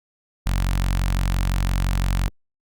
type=tone with notch filter; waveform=sawtooth; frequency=45.85 Hz; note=F#1; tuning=15 cents flat; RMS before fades=-21 dBFS; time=0.46-2.28 s; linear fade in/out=0 ms; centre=400 Hz; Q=0.57; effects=Opus 48 kbps